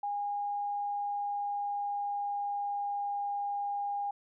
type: tone with pitch glide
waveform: sine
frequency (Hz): 816 to 810.8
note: G#5 to G#5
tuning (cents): -31 to -42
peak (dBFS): -31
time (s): 0.03-4.11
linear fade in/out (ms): 5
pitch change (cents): -11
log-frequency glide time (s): 0.61-3.24
effects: none